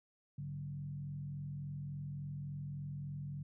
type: tone with frequency modulation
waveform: sine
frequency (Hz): 143.8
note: D3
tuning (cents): -36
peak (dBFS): -40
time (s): 0.38-3.43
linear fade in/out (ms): 5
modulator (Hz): 43.5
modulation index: 0.64
effects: none